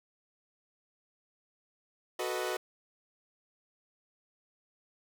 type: chord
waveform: sawtooth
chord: B dominant seventh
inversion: second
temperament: equal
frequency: 370 / 440 / 493.9 / 622.3 Hz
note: F#4 / A4 / B4 / D#5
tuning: 0 / 0 / 0 / 0 cents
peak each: -32 / -36 / -34 / -35 dBFS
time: 2.19-2.57 s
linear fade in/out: 5 ms
effects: none